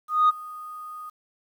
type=tone with ADSR envelope; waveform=sine; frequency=1238 Hz; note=D#6; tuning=9 cents flat; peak=-12 dBFS; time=0.08-1.1 s; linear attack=210 ms; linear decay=22 ms; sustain=-23 dB; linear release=10 ms; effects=tanh soft clip ceiling -12 dBFS + 9-bit